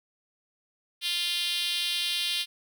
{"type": "tone with high-pass filter", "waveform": "5% pulse", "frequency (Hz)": 349.2, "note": "F4", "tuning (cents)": 0, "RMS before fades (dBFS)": -29, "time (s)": [1.01, 2.46], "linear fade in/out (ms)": 50, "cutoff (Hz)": 3300, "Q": 2.6, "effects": []}